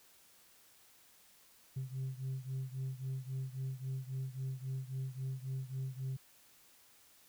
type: beating tone pair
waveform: sine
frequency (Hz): 130.7 / 134.4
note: C3 / C3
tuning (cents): -1 / +47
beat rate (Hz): 3.7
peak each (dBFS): -38 / -40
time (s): 1.76-6.17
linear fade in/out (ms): 10
effects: tanh soft clip ceiling -34 dBFS + white hiss -64 dBFS RMS until 7.28 s